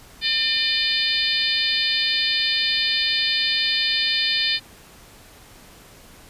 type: harmonic tone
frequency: 602 Hz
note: D5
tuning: 43 cents sharp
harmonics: 3 / 4 / 5 / 6 / 7 / 8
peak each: -28 / -27 / -27 / -24 / -25 / -26 dBFS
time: 0.21-4.6 s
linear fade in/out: 50 ms
effects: pink hiss -47 dBFS RMS until 6.29 s + resampled to 32000 Hz